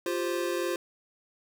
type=chord; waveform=square; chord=F suspended second; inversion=none; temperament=equal; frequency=349.2 / 392 / 523.3 Hz; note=F4 / G4 / C5; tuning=0 / 0 / 0 cents; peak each=-31 / -36 / -34 dBFS; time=0.06-0.76 s; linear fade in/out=2 ms; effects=none